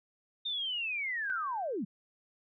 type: linear sweep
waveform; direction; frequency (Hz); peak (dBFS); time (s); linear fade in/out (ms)
sine; down; 3667 to 165.2; -32; 0.45-1.85; 10
type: tone with exponential decay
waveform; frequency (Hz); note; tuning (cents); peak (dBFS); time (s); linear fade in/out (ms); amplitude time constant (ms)
sine; 1565; G6; -3; -33; 1.3-1.76; 0; 100
effects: none